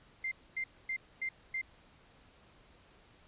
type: tone bursts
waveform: sine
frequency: 2092 Hz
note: C7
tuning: 1 cent flat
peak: -33 dBFS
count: 5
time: 0.24-1.615 s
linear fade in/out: 5 ms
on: 75 ms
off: 250 ms
effects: pink hiss -62 dBFS RMS until 3.27 s + resampled to 8000 Hz

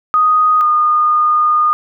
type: tone pair in turn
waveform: sine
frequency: 1244.5 / 1223.1 Hz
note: D#6 / D#6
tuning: 0 / -30 cents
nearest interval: unison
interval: 30 cents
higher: first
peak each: -8 / -9 dBFS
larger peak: first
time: 0.14-0.61 / 0.61-1.73 s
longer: second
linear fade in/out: 0 ms
effects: none

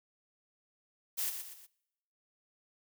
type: noise with echo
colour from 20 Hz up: blue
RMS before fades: -34 dBFS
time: 1.17-1.31 s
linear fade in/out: 20 ms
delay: 120 ms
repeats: 3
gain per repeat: -7 dB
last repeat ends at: 1.67 s
effects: noise-tail reverb RT60 0.9 s tail -24 dB re dry

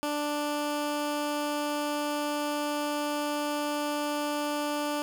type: tone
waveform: 15% pulse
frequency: 294.3 Hz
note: D4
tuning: 4 cents sharp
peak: -22 dBFS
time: 0.03-5.02 s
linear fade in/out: 0 ms
effects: none

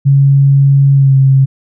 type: tone with pitch glide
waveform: sine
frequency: 138.59 to 134.72 Hz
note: C#3 to C#3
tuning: 0 to -49 cents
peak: -4 dBFS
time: 0.05-1.46 s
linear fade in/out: 20 ms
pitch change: -49 cents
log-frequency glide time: 0.94-1.15 s
effects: none

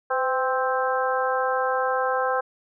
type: harmonic tone with a mistuned harmonic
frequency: 262.2 Hz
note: C4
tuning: 4 cents sharp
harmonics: 2 / 3 / 4 / 5 / 6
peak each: -25 / -27 / -28 / -29 / -30 dBFS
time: 0.1-2.41 s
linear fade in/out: 10 ms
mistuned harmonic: 2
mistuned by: -41 cents
effects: none

